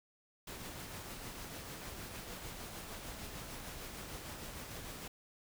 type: noise with tremolo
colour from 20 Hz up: pink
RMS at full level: -45 dBFS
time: 0.47-5.08 s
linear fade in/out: 5 ms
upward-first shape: triangle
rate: 6.6 Hz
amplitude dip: 35%
effects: none